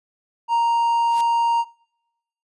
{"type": "tone", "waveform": "triangle", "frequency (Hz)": 932.3, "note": "A#5", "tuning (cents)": 0, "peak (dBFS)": -14, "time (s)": [0.48, 1.65], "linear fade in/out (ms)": 50}
{"type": "noise with exponential growth", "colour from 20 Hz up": "white", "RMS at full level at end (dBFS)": -33, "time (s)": [0.99, 1.21], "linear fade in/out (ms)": 2, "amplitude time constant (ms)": 46}
{"effects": ["noise-tail reverb RT60 0.9 s tail -25 dB re dry", "resampled to 24000 Hz"]}